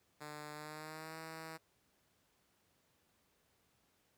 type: tone with pitch glide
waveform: 5% pulse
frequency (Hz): 150 to 160.77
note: D3 to E3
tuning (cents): +37 to -43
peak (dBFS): -35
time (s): 0.2-1.58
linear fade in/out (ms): 20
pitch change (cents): +120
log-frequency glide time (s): 0.53-1.18
effects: pink hiss -75 dBFS RMS until 4.17 s + high-pass 80 Hz 12 dB/octave